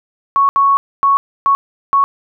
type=tone bursts at uneven times; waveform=sine; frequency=1108.7 Hz; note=C#6; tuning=in tune; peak=-8 dBFS; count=5; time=0.36-0.49 / 0.56-0.77 / 1.03-1.17 / 1.46-1.55 / 1.93-2.04 s; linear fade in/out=0 ms; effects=none